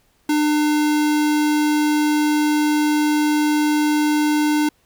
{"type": "tone", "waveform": "square", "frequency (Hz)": 300, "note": "D4", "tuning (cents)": 37, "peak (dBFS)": -16, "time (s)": [0.29, 4.69], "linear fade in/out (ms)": 5, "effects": ["pink hiss -61 dBFS RMS until 4.85 s"]}